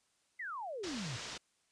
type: exponential sweep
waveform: sine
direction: down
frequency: 2093 to 110 Hz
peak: -39 dBFS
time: 0.39-1.17 s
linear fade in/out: 10 ms
type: low-pass noise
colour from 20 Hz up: white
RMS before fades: -45 dBFS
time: 0.83-1.38 s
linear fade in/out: 10 ms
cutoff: 6100 Hz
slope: 24 dB/octave
effects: white hiss -75 dBFS RMS until 1.71 s + resampled to 22050 Hz